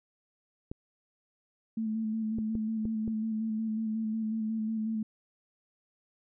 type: clicks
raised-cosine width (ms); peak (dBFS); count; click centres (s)
3; -24; 5; 0.715 / 2.386 / 2.553 / 2.854 / 3.078
type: tone with vibrato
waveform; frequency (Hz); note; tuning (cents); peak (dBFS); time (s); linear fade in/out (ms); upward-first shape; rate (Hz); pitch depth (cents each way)
sine; 220; A3; 0; -29; 1.77-5.03; 5; square; 5.5; 23
effects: none